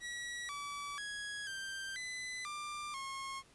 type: tone with pitch steps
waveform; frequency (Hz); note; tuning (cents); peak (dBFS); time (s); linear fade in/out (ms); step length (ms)
sawtooth; 1926 / 1150 / 1665 / 1573 / 2010 / 1188 / 1082; B6 / D6 / G#6 / G6 / B6 / D6 / C#6; -44 / -37 / +4 / +6 / +30 / +20 / -42; -37; 0-3.43; 50; 490
effects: pink hiss -64 dBFS RMS until 3.54 s + resampled to 24000 Hz